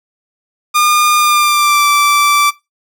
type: tone with pitch glide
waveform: sawtooth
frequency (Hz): 1211 to 1166.4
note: D#6 to D6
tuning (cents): -47 to -12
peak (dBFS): -5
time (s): 0.74-2.51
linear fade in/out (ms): 20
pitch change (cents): -65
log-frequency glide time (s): 1.18-1.87
effects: noise-tail reverb RT60 0.2 s tail -17 dB re dry